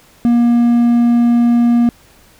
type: tone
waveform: triangle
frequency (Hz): 237.5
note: A#3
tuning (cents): +33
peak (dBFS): -6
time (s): 0.25-1.89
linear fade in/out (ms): 0
effects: pink hiss -47 dBFS RMS until 2.39 s